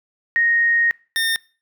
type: tone pair in turn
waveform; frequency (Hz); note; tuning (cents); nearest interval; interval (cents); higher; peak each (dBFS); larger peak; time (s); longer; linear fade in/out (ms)
sine / 25% pulse; 1864.7 / 1820; A#6 / A#6; 0 / -42; unison; 42; first; -14; neither; 0.36-0.91 / 1.16-1.36; first; 0
effects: noise-tail reverb RT60 0.4 s tail -24 dB re dry